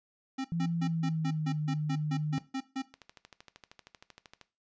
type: tone bursts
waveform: square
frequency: 266 Hz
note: C4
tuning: 29 cents sharp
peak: -32 dBFS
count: 12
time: 0.38-2.822 s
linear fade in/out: 10 ms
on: 66 ms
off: 150 ms
type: tone with pitch glide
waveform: sine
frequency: 168.3 to 151.68 Hz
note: E3 to D#3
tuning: +36 to -44 cents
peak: -29 dBFS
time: 0.52-2.38 s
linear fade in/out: 0 ms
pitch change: -180 cents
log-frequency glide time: 0.75-1.59 s
type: click train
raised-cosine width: 0.2 ms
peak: -31 dBFS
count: 20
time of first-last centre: 2.94-4.413 s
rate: 12.9 Hz
effects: noise-tail reverb RT60 0.3 s tail -17 dB re dry + resampled to 16000 Hz